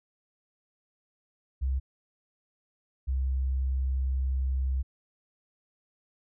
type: tone pair in turn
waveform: sine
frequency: 66 / 65.68 Hz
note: C2 / C2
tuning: +16 / +7 cents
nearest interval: unison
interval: 9 cents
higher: first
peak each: -25 / -25 dBFS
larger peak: neither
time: 1.61-1.8 / 3.07-4.83 s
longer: second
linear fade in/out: 20 ms
effects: none